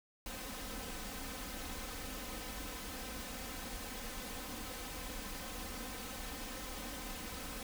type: noise with comb filter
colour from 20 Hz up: pink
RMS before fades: -44 dBFS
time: 0.26-7.63 s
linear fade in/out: 2 ms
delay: 3.9 ms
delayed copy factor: +0.85
effects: none